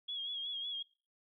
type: tone with vibrato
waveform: sine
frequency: 3310 Hz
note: G#7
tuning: 6 cents flat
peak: -37 dBFS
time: 0.08-0.83 s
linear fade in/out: 10 ms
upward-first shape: sine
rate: 5.4 Hz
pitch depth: 51 cents each way
effects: noise-tail reverb RT60 0.4 s tail -25 dB re dry